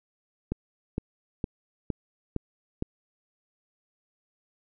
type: click train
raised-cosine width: 3 ms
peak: -15 dBFS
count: 6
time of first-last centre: 0.52-2.824 s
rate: 2.17 Hz
effects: none